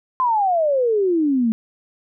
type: exponential sweep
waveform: sine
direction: down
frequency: 1047 to 217.5 Hz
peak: -15 dBFS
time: 0.2-1.52 s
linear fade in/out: 0 ms
effects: none